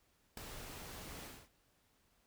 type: noise with ADSR envelope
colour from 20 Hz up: pink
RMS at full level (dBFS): -41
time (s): 0.37-1.49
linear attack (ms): 4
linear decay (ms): 5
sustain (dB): -8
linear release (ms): 250
effects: pink hiss -74 dBFS RMS until 2.26 s